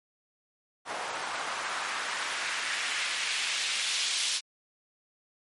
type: noise with band-pass filter sweep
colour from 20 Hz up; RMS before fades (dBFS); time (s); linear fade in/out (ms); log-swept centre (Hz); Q
white; -32; 0.85-4.41; 50; 830 to 3900; 1.3
effects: MP3 48 kbps